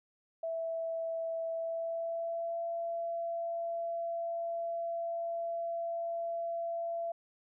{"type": "tone with pitch glide", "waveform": "sine", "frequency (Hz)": [658, 675.3], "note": ["E5", "E5"], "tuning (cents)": [-3, 42], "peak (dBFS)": -33, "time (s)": [0.43, 7.12], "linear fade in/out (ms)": 5, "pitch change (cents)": 45, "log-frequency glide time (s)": [1.52, 2.62], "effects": []}